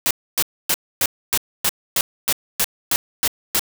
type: noise bursts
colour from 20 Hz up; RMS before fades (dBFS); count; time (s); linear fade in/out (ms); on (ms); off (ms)
white; -18; 12; 0.06-3.594; 0; 47; 270
effects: none